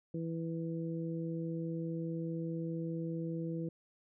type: harmonic tone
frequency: 164.81 Hz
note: E3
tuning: in tune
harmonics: 1 / 2 / 3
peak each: -37 / -40 / -44 dBFS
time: 0.14-3.69 s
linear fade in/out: 5 ms
effects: none